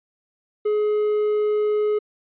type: tone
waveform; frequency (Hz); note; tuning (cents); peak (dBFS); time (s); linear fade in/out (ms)
triangle; 421.7; G#4; +26; -16; 0.65-1.99; 10
effects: resampled to 8000 Hz